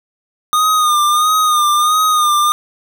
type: tone with vibrato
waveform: square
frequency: 1224 Hz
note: D#6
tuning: 29 cents flat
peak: -11 dBFS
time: 0.53-2.52 s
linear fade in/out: 0 ms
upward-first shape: sine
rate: 1.5 Hz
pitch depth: 50 cents each way
effects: 8-bit